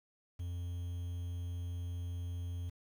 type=tone with quantisation; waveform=triangle; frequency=87.5 Hz; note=F2; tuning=4 cents sharp; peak=-35 dBFS; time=0.39-2.7 s; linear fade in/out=10 ms; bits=10; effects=none